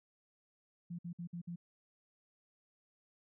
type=tone bursts; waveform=sine; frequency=172.5 Hz; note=F3; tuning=21 cents flat; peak=-40 dBFS; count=5; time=0.9-1.56 s; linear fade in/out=10 ms; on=88 ms; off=55 ms; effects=none